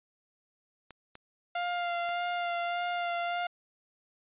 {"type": "clicks", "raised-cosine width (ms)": 0.3, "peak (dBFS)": -31, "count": 3, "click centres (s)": [0.907, 1.154, 2.091]}
{"type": "tone with vibrato", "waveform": "sawtooth", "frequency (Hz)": 698.5, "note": "F5", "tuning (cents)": 0, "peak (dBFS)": -26, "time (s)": [1.55, 3.47], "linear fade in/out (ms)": 5, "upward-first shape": "sine", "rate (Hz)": 1.7, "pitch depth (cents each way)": 18}
{"effects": ["resampled to 8000 Hz"]}